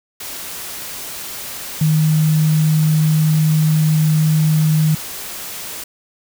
sine tone in noise, 155.56 Hz, D#3, in tune, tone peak -11 dBFS, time 1.81-4.95 s, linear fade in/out 5 ms, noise white, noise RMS -29 dBFS, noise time 0.2-5.84 s, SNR +15 dB, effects none

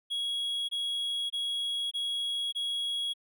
triangle tone bursts, 3322 Hz, G#7, in tune, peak -28 dBFS, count 5, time 0.1-3.138 s, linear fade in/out 20 ms, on 590 ms, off 22 ms, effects none

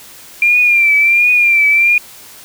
sine tone with vibrato, 2380 Hz, D7, 22 cents sharp, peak -7 dBFS, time 0.42-1.98 s, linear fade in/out 2 ms, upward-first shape triangle, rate 1.4 Hz, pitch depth 70 cents each way, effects white hiss -37 dBFS RMS until 2.44 s

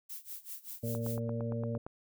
violet noise with tremolo, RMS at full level -42 dBFS, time 0.09-1.2 s, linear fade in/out 10 ms, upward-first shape sine, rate 5.2 Hz, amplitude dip 90%
harmonic tone, 115.8 Hz, A#2, 11 cents flat, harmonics 1 / 2 / 4 / 5, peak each -35 / -38 / -41 / -42 dBFS, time 0.83-1.78 s, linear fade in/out 5 ms
click train, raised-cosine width 1 ms, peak -28 dBFS, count 9, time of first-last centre 0.95-1.865 s, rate 8.74 Hz
effects none

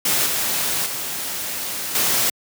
white noise with level steps, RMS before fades -19 / -22 / -27 / -19 dBFS, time 0.05-2.3 s, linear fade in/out 5 ms, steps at 0.26 / 0.86 / 1.95 s, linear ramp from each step 2 ms, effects high-pass 100 Hz 12 dB/octave

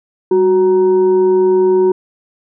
sine tone with frequency modulation, 370.6 Hz, F#4, 3 cents sharp, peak -8 dBFS, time 0.31-1.92 s, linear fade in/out 5 ms, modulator 567 Hz, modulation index 0.36, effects none

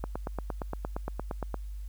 click train, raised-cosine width 1 ms, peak -19 dBFS, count 14, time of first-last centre 0.04-1.543 s, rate 8.65 Hz, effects added 50 Hz sine -36 dBFS peak until 1.88 s + white hiss -64 dBFS RMS until 1.88 s

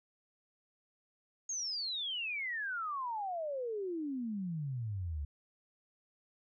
sine exponential sweep, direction down, 6660 to 69.3 Hz, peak -35 dBFS, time 1.49-5.25 s, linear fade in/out 5 ms, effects none

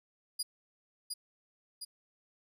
25% pulse tone with echo, 4877 Hz, D#8, 35 cents flat, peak -27 dBFS, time 0.39-0.43 s, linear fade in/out 10 ms, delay 710 ms, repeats 2, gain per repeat -4 dB, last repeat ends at 1.85 s, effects none

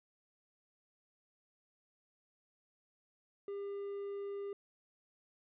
triangle tone, 400.9 Hz, G4, 39 cents sharp, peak -37 dBFS, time 3.48-4.53 s, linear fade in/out 2 ms, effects resampled to 8000 Hz

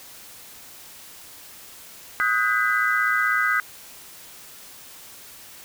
sine tone cluster, 1256 / 1480 / 1596 / 2000 Hz, D#6 / F#6 / G6 / B6, +16 / 0 / +31 / +21 cents, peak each -24 / -24 / -24 / -25 dBFS, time 2.2-3.6 s, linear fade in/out 0 ms, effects white hiss -44 dBFS RMS until 5.64 s

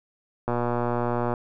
click train, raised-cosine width 1 ms, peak -12 dBFS, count 104, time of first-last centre 0.48-1.338 s, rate 120 Hz, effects none

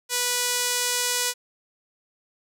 sawtooth tone with band-pass filter, 490.9 Hz, B4, 10 cents flat, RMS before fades -25 dBFS, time 0.09-1.34 s, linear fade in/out 50 ms, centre 7900 Hz, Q 0.8, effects none

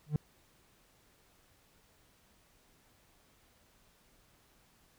triangle tone with exponential growth, 150 Hz, D3, 37 cents sharp, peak -22 dBFS, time 0.06-0.16 s, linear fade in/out 2 ms, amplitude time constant 21 ms, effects pink hiss -67 dBFS RMS until 4.98 s

